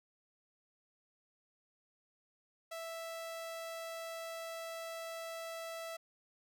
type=tone; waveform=sawtooth; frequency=659.3 Hz; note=E5; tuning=in tune; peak=-38 dBFS; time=2.71-5.97 s; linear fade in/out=10 ms; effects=none